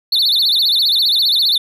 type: tone with vibrato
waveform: triangle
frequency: 3972 Hz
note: B7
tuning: 9 cents sharp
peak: -10 dBFS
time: 0.12-1.58 s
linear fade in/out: 5 ms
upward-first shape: sine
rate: 15 Hz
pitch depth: 220 cents each way
effects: none